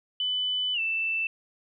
sine tone with pitch glide, 3000 to 2657 Hz, F#7 to E7, +23 to +13 cents, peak -25 dBFS, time 0.2-1.27 s, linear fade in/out 2 ms, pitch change -210 cents, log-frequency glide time 0.74-0.8 s, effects none

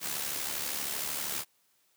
white noise with amplitude modulation, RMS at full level -32 dBFS, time 0-1.45 s, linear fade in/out 50 ms, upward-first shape sine, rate 72.7 Hz, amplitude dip 55%, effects white hiss -70 dBFS RMS until 1.96 s + high-pass 100 Hz 12 dB/octave

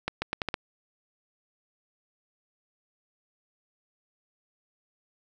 accelerating click train, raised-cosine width 0.3 ms, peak -12 dBFS, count 6, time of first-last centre 0.08-0.542 s, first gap 140 ms, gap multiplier 0.79, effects none

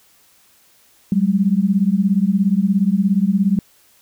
sine beating tone pair, 187.7 / 204.7 Hz, F#3 / G#3, +25 / -25 cents, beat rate 17 Hz, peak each -16 dBFS, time 1.12-3.59 s, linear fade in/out 2 ms, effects white hiss -54 dBFS RMS until 4.01 s

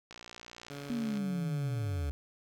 click train, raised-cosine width 0.2 ms, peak -29 dBFS, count 64, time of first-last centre 0.11-1.172 s, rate 59.3 Hz
15% pulse tone with pitch glide, 142.1 to 143.09 Hz, C#3 to D3, +43 to -45 cents, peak -35 dBFS, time 0.7-2.1 s, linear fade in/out 5 ms, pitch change +12 cents, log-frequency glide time 1.04-1.69 s
sine linear sweep, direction down, 244.4 to 69.1 Hz, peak -31 dBFS, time 0.9-2.11 s, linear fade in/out 0 ms
effects none

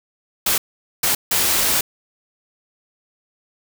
white noise bursts at uneven times, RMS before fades -18 dBFS, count 3, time 0.46-0.58 / 1.03-1.15 / 1.31-1.81 s, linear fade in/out 5 ms, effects none

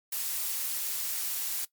blue noise, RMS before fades -32 dBFS, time 0.12-1.65 s, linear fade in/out 5 ms, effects noise-tail reverb RT60 0.1 s tail -19 dB re dry + MP3 96 kbps

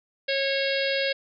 harmonic tone, 547 Hz, C#5, 23 cents flat, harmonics 1 / 3 / 4 / 5 / 6 / 7 / 8 / 9, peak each -26 / -31 / -32 / -33 / -34 / -34 / -35 / -36 dBFS, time 0.28-1.13 s, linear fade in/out 10 ms, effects none

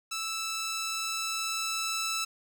10% pulse tone with level ramp, 1318.5 Hz, E6, in tune, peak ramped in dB -24 to -21 dBFS, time 0.11-2.25 s, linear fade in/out 10 ms, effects none

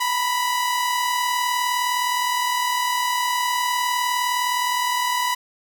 sawtooth tone pair together, 952 / 991.6 Hz, A#5 / B5, +36 / +7 cents, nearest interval minor second, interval 71 cents, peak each -24 / -17 dBFS, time 0-5.35 s, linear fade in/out 10 ms, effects none

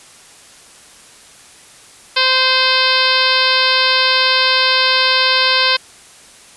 harmonic tone with a mistuned harmonic, 519 Hz, C5, 14 cents flat, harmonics 1 / 2 / 3 / 4 / 5 / 6 / 7 / 8 / 9 / 10, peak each -23 / -19 / -19 / -22 / -19 / -20 / -20 / -19 / -20 / -24 dBFS, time 2.16-5.77 s, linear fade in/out 10 ms, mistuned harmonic 5, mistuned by -21 cents, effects white hiss -42 dBFS RMS until 6.56 s + resampled to 24000 Hz

